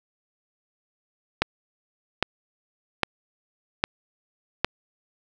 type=click train; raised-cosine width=0.3 ms; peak=-3 dBFS; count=5; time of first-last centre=1.42-4.646 s; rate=1.24 Hz; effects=none